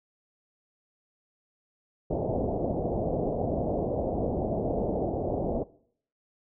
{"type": "low-pass noise", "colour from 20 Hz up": "white", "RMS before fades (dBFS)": -29, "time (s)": [2.1, 5.64], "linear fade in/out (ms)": 10, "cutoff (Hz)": 700, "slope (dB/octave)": 48, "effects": ["noise-tail reverb RT60 0.6 s tail -20 dB re dry"]}